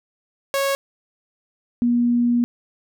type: tone pair in turn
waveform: sawtooth / sine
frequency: 551 / 240 Hz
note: C#5 / B3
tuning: -11 / -49 cents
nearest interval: octave + major second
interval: 1438 cents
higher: first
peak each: -15 dBFS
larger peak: neither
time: 0.54-0.75 / 1.82-2.44 s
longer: second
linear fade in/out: 0 ms
effects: none